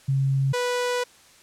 sine / sawtooth tone pair in turn, 135.8 / 492.1 Hz, C#3 / B4, -35 / -6 cents, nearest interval octave + minor seventh, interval 2229 cents, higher second, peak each -19 dBFS, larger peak neither, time 0.08-0.53 / 0.53-1.04 s, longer second, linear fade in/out 10 ms, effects white hiss -53 dBFS RMS until 1.42 s + low-pass 9000 Hz 12 dB/octave

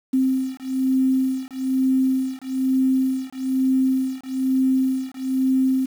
sine beating tone pair, 261.6 / 262.7 Hz, C4 / C4, 0 / +7 cents, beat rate 1.1 Hz, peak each -21 dBFS, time 0.13-5.86 s, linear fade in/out 10 ms, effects 7-bit

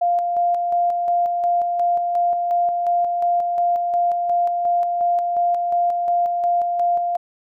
sine tone with tremolo, 698.5 Hz, F5, in tune, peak -15 dBFS, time 0.01-7.17 s, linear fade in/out 10 ms, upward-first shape square, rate 2.8 Hz, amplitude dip 35%, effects none

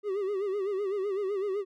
triangle tone with vibrato, 395.8 Hz, G4, 17 cents sharp, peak -26 dBFS, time 0.03-1.65 s, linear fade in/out 50 ms, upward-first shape sine, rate 7.9 Hz, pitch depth 100 cents each way, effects none

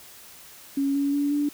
sine tone with pitch steps, 277.2 / 281.7 / 286.3 / 291 Hz, C#4 / C#4 / D4 / D4, 0 / +28 / -44 / -16 cents, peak -21 dBFS, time 0.77-1.49 s, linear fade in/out 5 ms, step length 180 ms, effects white hiss -47 dBFS RMS until 1.53 s

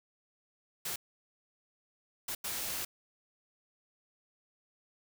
white noise bursts at uneven times, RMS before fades -37 dBFS, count 3, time 0.85-0.96 / 2.28-2.35 / 2.44-2.85 s, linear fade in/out 5 ms, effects none

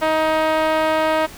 5% pulse tone with band-pass filter, 314.6 Hz, D#4, 19 cents sharp, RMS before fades -18 dBFS, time 0.01-1.27 s, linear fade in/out 20 ms, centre 630 Hz, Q 1.4, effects pink hiss -39 dBFS RMS until 1.37 s

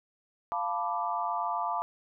sine chord, B half-diminished seventh, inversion second, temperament equal, 698.5 / 880 / 987.8 / 1174.7 Hz, F5 / A5 / B5 / D6, 0 / 0 / 0 / 0 cents, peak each -34 dBFS, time 0.52-1.82 s, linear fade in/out 0 ms, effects none

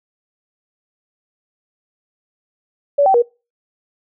sine tone with pitch steps, 570 / 772 / 476.5 Hz, C#5 / G5 / A#4, +48 / -27 / +38 cents, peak -9 dBFS, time 2.98-3.223 s, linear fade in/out 10 ms, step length 81 ms, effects noise-tail reverb RT60 0.3 s tail -25 dB re dry

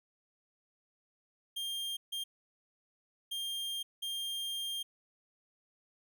45% pulse tone bursts at uneven times, 3200 Hz, G7, 35 cents sharp, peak -35 dBFS, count 4, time 1.56-1.97 / 2.12-2.24 / 3.31-3.83 / 4.02-4.83 s, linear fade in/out 10 ms, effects none

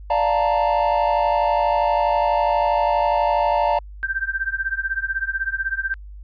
triangle chord, Bb major seventh, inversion first, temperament equal, 587.3 / 698.5 / 880 / 932.3 Hz, D5 / F5 / A5 / Bb5, 0 / 0 / 0 / 0 cents, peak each -20 dBFS, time 0.1-3.79 s, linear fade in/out 5 ms
sine tone with tremolo, 1568 Hz, G6, in tune, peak -17 dBFS, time 4.03-5.94 s, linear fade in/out 0 ms, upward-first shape triangle, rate 16 Hz, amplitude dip 100%
effects added 50 Hz sine -35 dBFS peak until 6.23 s + resampled to 11025 Hz

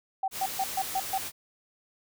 sine tone bursts, 769 Hz, G5, 33 cents flat, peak -25 dBFS, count 6, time 0.23-1.18 s, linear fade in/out 5 ms, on 50 ms, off 130 ms
white noise, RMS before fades -36 dBFS, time 0.31-1.32 s, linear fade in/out 50 ms
effects none

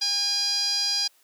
sawtooth tone with band-pass filter, 812 Hz, G#5, 39 cents flat, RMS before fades -25 dBFS, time 0.01-1.08 s, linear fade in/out 10 ms, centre 4900 Hz, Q 8, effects white hiss -61 dBFS RMS until 1.23 s + high-pass 400 Hz 12 dB/octave

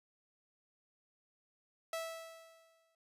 sawtooth tone with exponential decay, 655 Hz, E5, 11 cents flat, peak -32 dBFS, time 1.93-2.95 s, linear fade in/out 2 ms, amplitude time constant 220 ms, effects resampled to 32000 Hz

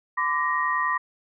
sine tone cluster, 1018 / 1168 / 1877 Hz, C6 / D6 / A#6, -48 / -10 / +11 cents, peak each -26 dBFS, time 0.17-0.98 s, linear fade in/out 10 ms, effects none

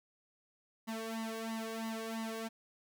sawtooth tone with flanger, 224 Hz, A3, 31 cents sharp, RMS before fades -40 dBFS, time 0.87-2.49 s, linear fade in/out 20 ms, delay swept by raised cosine 1 to 1.85 ms, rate 3 Hz, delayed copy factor +0.95, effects none

